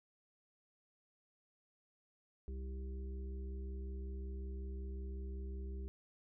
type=harmonic tone; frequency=65.41 Hz; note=C2; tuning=in tune; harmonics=1 / 3 / 5 / 6; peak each=-41 / -54 / -59 / -54 dBFS; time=2.48-5.88 s; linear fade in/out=0 ms; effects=none